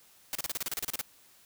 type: noise bursts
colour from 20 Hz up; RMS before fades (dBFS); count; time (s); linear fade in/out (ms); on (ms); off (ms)
white; -33; 13; 0.33-1.012; 0; 22; 33
effects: white hiss -60 dBFS RMS until 1.45 s